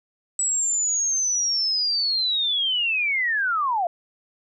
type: linear sweep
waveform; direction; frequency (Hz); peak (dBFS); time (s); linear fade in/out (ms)
sine; down; 7880 to 659.3; -20; 0.39-3.87; 2
effects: none